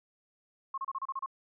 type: tone bursts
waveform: sine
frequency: 1079 Hz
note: C#6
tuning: 47 cents flat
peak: -32 dBFS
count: 8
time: 0.74-1.261 s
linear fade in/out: 5 ms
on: 38 ms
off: 31 ms
effects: none